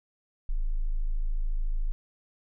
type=tone; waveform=sine; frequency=26.9 Hz; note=A0; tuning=38 cents flat; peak=-24 dBFS; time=0.49-1.92 s; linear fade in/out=0 ms; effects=none